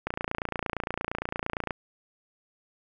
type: click train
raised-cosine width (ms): 0.5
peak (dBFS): -14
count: 48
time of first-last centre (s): 0.07-1.708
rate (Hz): 28.7
effects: none